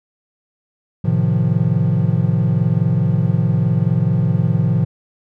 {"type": "chord", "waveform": "triangle", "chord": "F dominant seventh", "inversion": "first", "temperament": "equal", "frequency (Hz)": [110, 130.81, 155.56, 174.61], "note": ["A2", "C3", "Eb3", "F3"], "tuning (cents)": [0, 0, 0, 0], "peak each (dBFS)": -17, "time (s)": [1.04, 4.85], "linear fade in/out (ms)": 10, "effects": []}